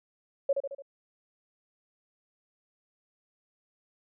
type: tone with echo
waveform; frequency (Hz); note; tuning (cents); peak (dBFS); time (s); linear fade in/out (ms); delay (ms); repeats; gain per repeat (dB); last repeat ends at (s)
sine; 554.4; C#5; 0; -21; 0.49-0.53; 5; 73; 4; -5; 0.822
effects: none